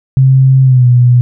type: tone with pitch glide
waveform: sine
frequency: 132.6 to 123.01 Hz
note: C3 to B2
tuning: +23 to -6 cents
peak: -3 dBFS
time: 0.17-1.21 s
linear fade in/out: 0 ms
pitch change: -129 cents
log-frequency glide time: 0.63-0.87 s
effects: none